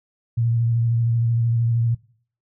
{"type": "tone with vibrato", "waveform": "sine", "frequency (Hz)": 116.54, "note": "A#2", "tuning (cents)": 0, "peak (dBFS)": -17, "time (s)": [0.37, 1.95], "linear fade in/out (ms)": 10, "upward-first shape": "sine", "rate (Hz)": 13, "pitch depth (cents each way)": 28, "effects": ["noise-tail reverb RT60 0.5 s tail -20 dB re dry"]}